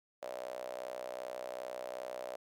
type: tone with high-pass filter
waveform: sawtooth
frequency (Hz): 62.6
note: B1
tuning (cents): +24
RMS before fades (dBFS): -43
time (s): 0.22-2.36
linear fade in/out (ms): 5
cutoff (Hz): 590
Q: 8.4
effects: none